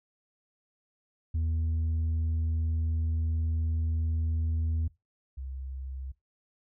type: tone pair in turn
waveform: sine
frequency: 80.7 / 66.21 Hz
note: E2 / C2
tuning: -36 / +21 cents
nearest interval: minor third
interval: 343 cents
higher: first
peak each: -23 / -35 dBFS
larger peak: first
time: 1.34-4.88 / 5.37-6.12 s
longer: first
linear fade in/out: 10 ms
effects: noise-tail reverb RT60 0.2 s tail -21 dB re dry + tanh soft clip ceiling -25 dBFS